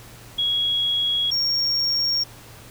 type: tone pair in turn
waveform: sine / triangle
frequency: 3322 / 5546 Hz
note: G#7 / F8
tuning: 0 / -13 cents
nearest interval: major sixth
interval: 887 cents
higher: second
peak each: -19 / -18 dBFS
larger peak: second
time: 0.38-1.31 / 1.31-2.24 s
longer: neither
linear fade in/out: 10 ms
effects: added 116 Hz sine -47 dBFS peak until 2.7 s + pink hiss -45 dBFS RMS until 2.7 s